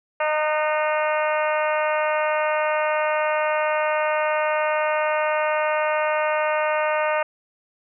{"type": "harmonic tone with a mistuned harmonic", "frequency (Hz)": 306.6, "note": "D#4", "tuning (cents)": -25, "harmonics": [2, 3, 4, 5, 6, 7, 8, 9], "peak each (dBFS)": [-22, -26, -28, -30, -32, -33, -34, -35], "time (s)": [0.2, 7.23], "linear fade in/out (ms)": 5, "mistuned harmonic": 5, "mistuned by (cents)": -27, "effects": []}